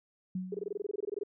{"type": "tone with exponential decay", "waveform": "sine", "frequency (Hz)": 185, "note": "F#3", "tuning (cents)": 0, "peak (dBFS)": -30, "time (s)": [0.35, 0.86], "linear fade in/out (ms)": 5, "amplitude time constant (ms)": 110}
{"type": "tone bursts", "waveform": "sine", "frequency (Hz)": 408.3, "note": "G#4", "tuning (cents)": -29, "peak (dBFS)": -31, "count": 16, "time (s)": [0.52, 1.235], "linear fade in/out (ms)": 5, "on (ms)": 25, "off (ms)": 21}
{"effects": []}